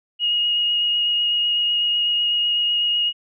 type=tone with vibrato; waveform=sine; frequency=2875 Hz; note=F7; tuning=50 cents sharp; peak=-17 dBFS; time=0.19-3.13 s; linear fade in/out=50 ms; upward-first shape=triangle; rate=8 Hz; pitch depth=13 cents each way; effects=none